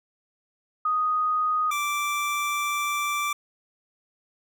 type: tone pair in turn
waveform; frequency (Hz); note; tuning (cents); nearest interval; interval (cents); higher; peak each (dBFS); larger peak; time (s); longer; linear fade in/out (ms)
sine / 25% pulse; 1244.5 / 1171.4; D#6 / D6; 0 / -5; minor second; 105; first; -21; neither; 0.85-1.71 / 1.71-3.33; second; 5
effects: none